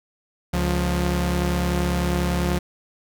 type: tone pair together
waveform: sawtooth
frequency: 70.2 / 176.89 Hz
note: C#2 / F3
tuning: +22 / +22 cents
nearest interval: octave + major third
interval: 1600 cents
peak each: -19 dBFS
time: 0.53-2.59 s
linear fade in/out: 10 ms
effects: none